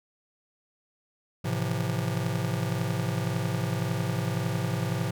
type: chord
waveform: square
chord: F major seventh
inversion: first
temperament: just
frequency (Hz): 109.13 / 130.96 / 163.7 / 174.61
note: A2 / C3 / E3 / F3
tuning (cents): -14 / +2 / -12 / 0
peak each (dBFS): -32 / -32 / -35 / -34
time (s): 1.44-5.11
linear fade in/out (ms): 10
effects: none